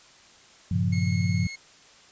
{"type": "chord", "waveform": "sine", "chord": "G half-diminished seventh", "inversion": "none", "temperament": "equal", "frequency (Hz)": [98, 116.54, 138.59, 174.61], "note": ["G2", "Bb2", "Db3", "F3"], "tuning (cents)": [0, 0, 0, 0], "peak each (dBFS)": [-25, -30, -30, -26], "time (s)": [0.71, 1.47], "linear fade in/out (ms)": 5}
{"type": "tone", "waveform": "sawtooth", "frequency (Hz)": 2168, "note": "C#7", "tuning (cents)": -39, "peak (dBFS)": -32, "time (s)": [0.92, 1.56], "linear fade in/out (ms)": 10}
{"effects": ["white hiss -53 dBFS RMS until 2.11 s", "resampled to 16000 Hz"]}